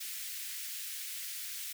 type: high-pass noise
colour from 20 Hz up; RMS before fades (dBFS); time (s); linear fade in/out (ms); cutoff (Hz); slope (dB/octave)
white; -41; 0-1.73; 10; 1800; 24
effects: none